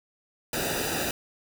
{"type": "noise with comb filter", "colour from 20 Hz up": "pink", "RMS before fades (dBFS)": -29, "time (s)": [0.53, 1.11], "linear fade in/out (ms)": 2, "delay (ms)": 0.92, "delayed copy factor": -0.8, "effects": []}